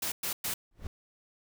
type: noise bursts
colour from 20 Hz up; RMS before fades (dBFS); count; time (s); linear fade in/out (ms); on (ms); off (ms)
white; -33; 3; 0.02-0.54; 5; 100; 110
type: noise with exponential growth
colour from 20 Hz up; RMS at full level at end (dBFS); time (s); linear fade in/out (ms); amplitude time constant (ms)
brown; -34; 0.71-0.87; 2; 34
effects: none